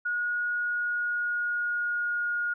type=tone with pitch glide; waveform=sine; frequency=1447 to 1432 Hz; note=F#6 to F6; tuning=-39 to +43 cents; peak=-26 dBFS; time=0.05-2.54 s; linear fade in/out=10 ms; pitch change=-18 cents; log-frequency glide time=0.51-2.35 s; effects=none